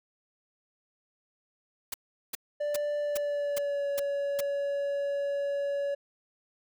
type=noise bursts; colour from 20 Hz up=white; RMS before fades=-34 dBFS; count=7; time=1.92-4.407 s; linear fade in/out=5 ms; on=21 ms; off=390 ms
type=tone with pitch glide; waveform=triangle; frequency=587.3 to 565 Hz; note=D5 to C#5; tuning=0 to +33 cents; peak=-26 dBFS; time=2.6-5.95 s; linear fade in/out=10 ms; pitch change=-67 cents; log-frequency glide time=2.99-3.9 s
effects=none